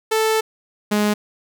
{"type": "tone pair in turn", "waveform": "sawtooth", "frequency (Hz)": [440, 208.9], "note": ["A4", "G#3"], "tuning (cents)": [0, 10], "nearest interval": "octave + minor second", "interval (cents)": 1290, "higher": "first", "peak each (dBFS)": -12, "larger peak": "neither", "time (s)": [[0.11, 0.41], [0.91, 1.14]], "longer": "first", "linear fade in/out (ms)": 10, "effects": []}